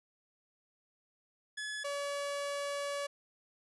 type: tone pair in turn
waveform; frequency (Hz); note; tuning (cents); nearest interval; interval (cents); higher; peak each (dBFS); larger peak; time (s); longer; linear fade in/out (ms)
sawtooth; 1705 / 569; G#6 / C#5; +45 / +45; octave + perfect fifth; 1900; first; -34 / -31; second; 1.57-1.84 / 1.84-3.07; second; 10
effects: resampled to 24000 Hz